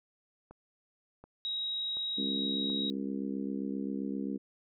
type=click train; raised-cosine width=1 ms; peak=-36 dBFS; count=4; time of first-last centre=0.51-2.7 s; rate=1.37 Hz
type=tone; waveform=sine; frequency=3813 Hz; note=A#7; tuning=38 cents sharp; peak=-32 dBFS; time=1.45-2.9 s; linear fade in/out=0 ms
type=harmonic tone; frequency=67.6 Hz; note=C#2; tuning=43 cents flat; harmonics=3 / 4 / 5 / 6 / 7; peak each=-36 / -36 / -42 / -46 / -47 dBFS; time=2.17-4.38 s; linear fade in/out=20 ms
effects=none